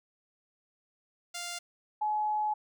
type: tone pair in turn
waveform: 5% pulse / sine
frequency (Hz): 698.5 / 849.1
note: F5 / G#5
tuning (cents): 0 / +38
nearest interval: minor third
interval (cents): 338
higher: second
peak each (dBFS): -25 / -27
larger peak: first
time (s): 1.34-1.59 / 2.01-2.54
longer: second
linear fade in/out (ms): 10
effects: none